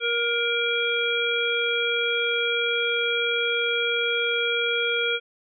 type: harmonic tone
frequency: 471.5 Hz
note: A#4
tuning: 20 cents sharp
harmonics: 1 / 3 / 5 / 7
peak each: -27 / -27 / -27 / -27 dBFS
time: 0-5.2 s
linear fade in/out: 50 ms
effects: none